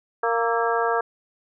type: harmonic tone with a mistuned harmonic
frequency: 231.9 Hz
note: A#3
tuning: 9 cents flat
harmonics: 2 / 3 / 4 / 5 / 6 / 7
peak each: -24 / -26 / -27 / -28 / -29 / -29 dBFS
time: 0.23-1.01 s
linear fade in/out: 5 ms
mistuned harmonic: 6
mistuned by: -76 cents
effects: none